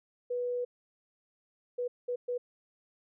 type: tone bursts at uneven times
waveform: sine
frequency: 490.2 Hz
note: B4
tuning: 13 cents flat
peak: -30 dBFS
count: 4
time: 0.3-0.65 / 1.78-1.88 / 2.08-2.16 / 2.28-2.38 s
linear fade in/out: 10 ms
effects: none